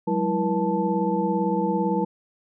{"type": "tone cluster", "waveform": "sine", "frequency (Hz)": [183.6, 201.4, 328, 479.7, 878], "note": ["F#3", "G3", "E4", "A#4", "A5"], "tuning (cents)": [-13, 47, -9, 50, -4], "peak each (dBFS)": -27, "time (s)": [0.07, 2.05], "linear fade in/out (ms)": 10, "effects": []}